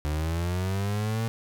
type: linear sweep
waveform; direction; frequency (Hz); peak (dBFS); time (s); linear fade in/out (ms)
35% pulse; up; 73.4 to 114.9; -24; 0.05-1.28; 0
effects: none